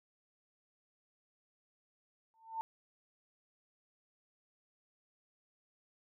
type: tone with exponential growth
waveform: sine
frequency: 897 Hz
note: A5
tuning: 33 cents sharp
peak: -32 dBFS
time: 2.34-2.61 s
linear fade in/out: 0 ms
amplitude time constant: 57 ms
effects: none